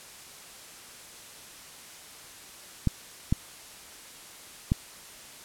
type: clicks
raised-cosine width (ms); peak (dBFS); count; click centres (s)
5; -10; 3; 2.873 / 3.325 / 4.719
effects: white hiss -47 dBFS RMS until 5.44 s + low-pass 11000 Hz 12 dB/octave